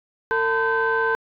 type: tone cluster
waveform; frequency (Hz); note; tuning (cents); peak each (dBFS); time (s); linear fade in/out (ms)
sine; 451.9 / 893 / 1016 / 1546; A4 / A5 / B5 / G6; +46 / +25 / +49 / -24; -22 / -27 / -25 / -21; 0.31-1.15; 0
effects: tanh soft clip ceiling -12 dBFS